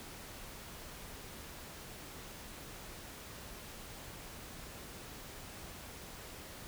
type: silence
effects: pink hiss -49 dBFS RMS until 6.67 s